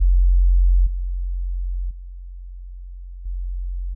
sine tone with level steps, 44.71 Hz, F1, 41 cents sharp, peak -11 / -21 / -32 / -23 dBFS, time 0-3.95 s, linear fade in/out 20 ms, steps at 0.86 / 1.9 / 3.25 s, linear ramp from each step 10 ms, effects none

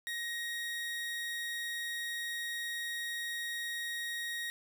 30% pulse tone, 1881 Hz, A#6, 15 cents sharp, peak -33 dBFS, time 0.07-4.5 s, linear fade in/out 0 ms, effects none

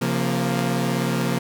sawtooth chord, Bb minor, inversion first, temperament equal with one note detuned, 135.04 / 174.61 / 233.1 Hz, Db3 / F3 / Bb3, -45 / 0 / 0 cents, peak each -21 dBFS, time 0.01-1.39 s, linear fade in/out 10 ms, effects none

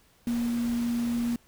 sine tone in noise, 236.8 Hz, A#3, 27 cents sharp, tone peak -25 dBFS, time 0.27-1.36 s, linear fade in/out 2 ms, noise pink, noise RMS -42 dBFS, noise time 0.27-1.36 s, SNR +14 dB, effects pink hiss -62 dBFS RMS until 1.47 s

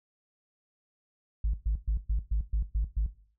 sine tone bursts, 52.2 Hz, G#1, 10 cents sharp, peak -22 dBFS, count 8, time 1.44-3.064 s, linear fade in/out 5 ms, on 98 ms, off 120 ms, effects noise-tail reverb RT60 0.5 s tail -17 dB re dry + tanh soft clip ceiling -22 dBFS

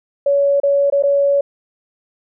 sine tone with dropouts, 563 Hz, C#5, 27 cents sharp, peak -11 dBFS, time 0.26-1.41 s, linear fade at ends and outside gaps 5 ms, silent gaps 0.601-0.633 / 0.901-0.923 / 1.025-1.035 s, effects none

